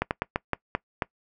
slowing click train, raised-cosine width 0.5 ms, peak -9 dBFS, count 7, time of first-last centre 0.02-1.022 s, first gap 89 ms, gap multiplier 1.25, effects noise-tail reverb RT60 0.1 s tail -23 dB re dry

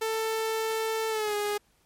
sawtooth tone with pitch glide, 443.7 to 414 Hz, A4 to G#4, +14 to -5 cents, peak -23 dBFS, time 0.01-1.58 s, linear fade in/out 10 ms, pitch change -119 cents, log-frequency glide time 1.09-1.35 s, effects pink hiss -67 dBFS RMS until 1.85 s + MP3 64 kbps

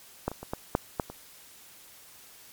clicks, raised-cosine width 1 ms, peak -13 / -23 / -24 / -16 / -8 / -12 / -25 dBFS, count 7, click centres 0.28 / 0.316 / 0.43 / 0.535 / 0.751 / 0.998 / 1.1 s, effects white hiss -52 dBFS RMS until 2.52 s + MP3 96 kbps

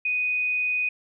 sine tone, 2489 Hz, D#7, in tune, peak -22 dBFS, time 0.05-0.89 s, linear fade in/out 5 ms, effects none

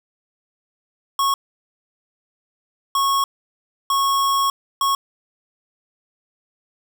square tone bursts at uneven times, 1100 Hz, C#6, 14 cents flat, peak -17 dBFS, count 4, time 1.19-1.34 / 2.95-3.24 / 3.9-4.5 / 4.81-4.95 s, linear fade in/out 2 ms, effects none

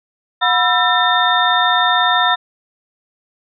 sine tone cluster, 725 / 986 / 1337 / 1798 / 3634 Hz, F#5 / B5 / E6 / A6 / A#7, -35 / -3 / +24 / +37 / -45 cents, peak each -18 dBFS, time 0.41-2.36 s, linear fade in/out 20 ms, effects none

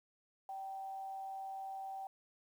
sine tone with amplitude modulation, 775 Hz, G5, 20 cents flat, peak -40 dBFS, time 0.49-2.07 s, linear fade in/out 2 ms, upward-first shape sine, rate 177 Hz, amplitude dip 30%, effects 11-bit

